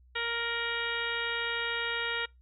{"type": "harmonic tone with a mistuned harmonic", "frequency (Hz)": 467.2, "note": "A#4", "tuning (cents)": 4, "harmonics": [1, 2, 3, 4, 5, 6, 7, 8], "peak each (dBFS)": [-39, -41, -36, -36, -39, -39, -41, -40], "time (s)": [0.15, 2.26], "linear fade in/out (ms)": 10, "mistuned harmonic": 6, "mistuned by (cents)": 45, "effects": ["noise-tail reverb RT60 0.2 s tail -25 dB re dry", "added 62 Hz sine -56 dBFS peak until 2.41 s"]}